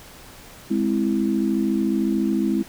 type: chord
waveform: sine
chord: Ab augmented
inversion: none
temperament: equal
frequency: 207.7 / 261.6 / 329.6 Hz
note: Ab3 / C4 / E4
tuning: 0 / 0 / 0 cents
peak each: -22 / -24 / -23 dBFS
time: 0.7-2.63 s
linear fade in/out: 10 ms
effects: pink hiss -44 dBFS RMS until 2.68 s